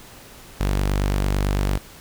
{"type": "tone", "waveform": "sawtooth", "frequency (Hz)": 48.95, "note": "G1", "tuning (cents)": -2, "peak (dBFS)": -15, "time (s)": [0.6, 1.78], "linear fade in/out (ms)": 10, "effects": ["pink hiss -44 dBFS RMS until 2 s"]}